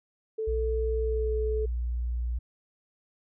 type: tone with pitch glide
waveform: sine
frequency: 440 to 431.7 Hz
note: A4 to A4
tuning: 0 to -33 cents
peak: -28 dBFS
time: 0.38-1.66 s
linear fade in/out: 10 ms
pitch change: -33 cents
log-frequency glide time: 1.03-1.34 s
type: tone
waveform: sine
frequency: 59.7 Hz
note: A#1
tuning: 42 cents sharp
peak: -27 dBFS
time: 0.47-2.39 s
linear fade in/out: 10 ms
effects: none